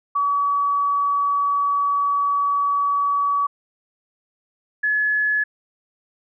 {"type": "tone pair in turn", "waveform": "sine", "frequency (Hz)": [1138, 1705.1], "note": ["C#6", "G#6"], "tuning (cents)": [45, 45], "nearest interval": "perfect fifth", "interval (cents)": 700, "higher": "second", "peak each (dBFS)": -17, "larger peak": "neither", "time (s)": [[0.15, 3.47], [4.83, 5.44]], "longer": "first", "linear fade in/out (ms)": 10, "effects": []}